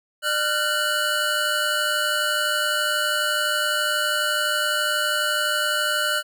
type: tone cluster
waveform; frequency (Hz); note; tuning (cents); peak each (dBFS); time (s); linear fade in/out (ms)
square; 600 / 1390 / 1502 / 2953; D5 / F6 / F#6 / F#7; +37 / -9 / +26 / -4; -30 / -26 / -26 / -27; 0.22-6.23; 50
effects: none